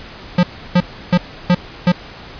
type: tone bursts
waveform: square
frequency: 178 Hz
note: F3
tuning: 33 cents sharp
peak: -9 dBFS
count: 5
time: 0.38-1.92 s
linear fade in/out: 5 ms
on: 52 ms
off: 320 ms
effects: pink hiss -35 dBFS RMS until 2.39 s + resampled to 11025 Hz